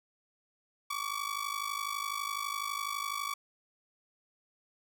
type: ring-modulated tone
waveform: sawtooth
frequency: 1141 Hz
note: C#6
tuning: 50 cents sharp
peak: -27 dBFS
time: 0.9-3.34 s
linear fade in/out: 5 ms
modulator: 26 Hz
effects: none